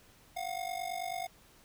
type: ring-modulated tone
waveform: square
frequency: 719 Hz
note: F#5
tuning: 50 cents flat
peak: -33 dBFS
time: 0.36-1.27 s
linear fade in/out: 10 ms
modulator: 24.6 Hz
effects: pink hiss -61 dBFS RMS until 1.64 s